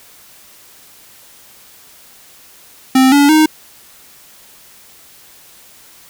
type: tone with pitch steps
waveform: square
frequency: 261.6 / 285.3 / 311.1 Hz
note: C4 / C#4 / D#4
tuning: 0 / +50 / 0 cents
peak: -7 dBFS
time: 2.95-3.46 s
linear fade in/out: 5 ms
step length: 170 ms
effects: white hiss -43 dBFS RMS until 6.09 s